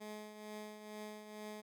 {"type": "tone with tremolo", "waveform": "15% pulse", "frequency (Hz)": 212.3, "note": "G#3", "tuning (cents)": 38, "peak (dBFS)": -38, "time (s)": [0, 1.62], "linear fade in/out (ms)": 20, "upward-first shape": "triangle", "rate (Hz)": 2.2, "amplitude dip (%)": 60, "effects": []}